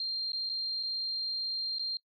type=tone with dropouts; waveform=sine; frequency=4186 Hz; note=C8; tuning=in tune; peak=-31 dBFS; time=0-1.97 s; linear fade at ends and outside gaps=2 ms; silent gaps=0.32-0.331 / 0.492-0.497 / 0.829-0.833 / 1.785-1.794 s; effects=noise-tail reverb RT60 0.1 s tail -22 dB re dry